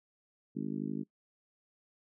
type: harmonic tone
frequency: 51.91 Hz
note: G#1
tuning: in tune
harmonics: 3 / 4 / 5 / 6 / 7 / 8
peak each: -42 / -38 / -38 / -42 / -48 / -51 dBFS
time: 0.55-1.04 s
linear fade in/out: 20 ms
effects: noise-tail reverb RT60 0.1 s tail -21 dB re dry